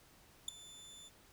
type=tone with ADSR envelope; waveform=25% pulse; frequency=3520 Hz; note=A7; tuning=in tune; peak=-28 dBFS; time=0.48-1.1 s; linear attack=4 ms; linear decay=7 ms; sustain=-21 dB; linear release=31 ms; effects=pink hiss -64 dBFS RMS until 1.32 s